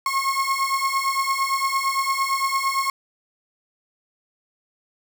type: beating tone pair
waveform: 35% pulse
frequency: 1080 / 1088.8 Hz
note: C#6 / C#6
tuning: -45 / -31 cents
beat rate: 8.8 Hz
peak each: -22 dBFS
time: 0.06-2.9 s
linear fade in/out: 2 ms
effects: none